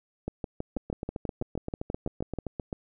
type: two click trains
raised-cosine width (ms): 2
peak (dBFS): -18 / -19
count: 14 / 16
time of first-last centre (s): 0.28-2.387 / 0.77-2.728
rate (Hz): 6.17 / 7.66
effects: none